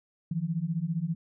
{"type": "beating tone pair", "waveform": "sine", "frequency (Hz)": [157.2, 172.2], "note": ["D#3", "F3"], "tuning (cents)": [18, -24], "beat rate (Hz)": 15, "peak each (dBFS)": [-31, -30], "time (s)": [0.31, 1.15], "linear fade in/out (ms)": 5, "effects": []}